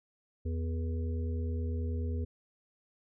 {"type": "harmonic tone with a mistuned harmonic", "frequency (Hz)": 82.41, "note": "E2", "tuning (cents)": 0, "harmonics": [1, 3, 5, 6], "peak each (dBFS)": [-31, -41, -45, -47], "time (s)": [0.45, 2.25], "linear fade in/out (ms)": 10, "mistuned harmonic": 6, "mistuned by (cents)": -46, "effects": []}